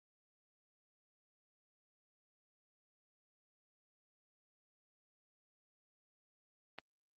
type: click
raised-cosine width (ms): 0.3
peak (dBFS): -28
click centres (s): 6.786
effects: high-pass 150 Hz 12 dB/octave + Opus 24 kbps